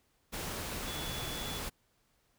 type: tone in noise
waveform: sine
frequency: 3429 Hz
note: A7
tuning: 45 cents flat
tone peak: -43 dBFS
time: 0.86-1.6 s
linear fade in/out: 20 ms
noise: pink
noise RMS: -39 dBFS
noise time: 0.32-1.7 s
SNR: -7 dB
effects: pink hiss -73 dBFS RMS until 2.38 s